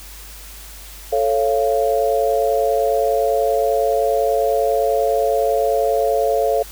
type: chord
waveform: sine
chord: A augmented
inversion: none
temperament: just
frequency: 440 / 550 / 687.5 Hz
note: A4 / C#5 / E#5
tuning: 0 / -14 / -27 cents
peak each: -19 dBFS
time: 1.12-6.63 s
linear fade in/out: 10 ms
effects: added 50 Hz sine -38 dBFS peak until 6.71 s + white hiss -39 dBFS RMS until 6.71 s